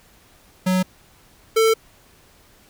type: tone pair in turn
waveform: square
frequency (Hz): 185 / 445.9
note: F#3 / A4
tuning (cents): 0 / +23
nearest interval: octave + minor third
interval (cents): 1523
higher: second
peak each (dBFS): -17 / -14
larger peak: second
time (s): 0.66-0.83 / 1.56-1.74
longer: second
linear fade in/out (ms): 10
effects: pink hiss -53 dBFS RMS until 2.69 s